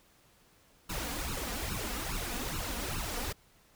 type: noise with flanger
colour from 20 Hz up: pink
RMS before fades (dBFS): -36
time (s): 0.89-3.33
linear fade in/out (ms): 10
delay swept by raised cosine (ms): 0.73 to 4.23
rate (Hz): 2.4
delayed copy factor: +1
effects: pink hiss -64 dBFS RMS until 3.75 s